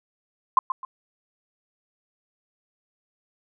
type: tone with echo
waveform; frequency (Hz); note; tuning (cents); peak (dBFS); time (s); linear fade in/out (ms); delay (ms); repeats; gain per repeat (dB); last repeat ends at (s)
sine; 1046.5; C6; 0; -12; 0.57-0.59; 2; 130; 2; -10; 0.85
effects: none